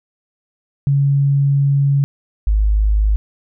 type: tone pair in turn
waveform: sine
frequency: 140 / 52.2 Hz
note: C#3 / G#1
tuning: +18 / +10 cents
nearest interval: octave + perfect fourth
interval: 1708 cents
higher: first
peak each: -11 / -11 dBFS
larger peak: neither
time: 0.87-2.04 / 2.47-3.16 s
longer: first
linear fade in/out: 0 ms
effects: none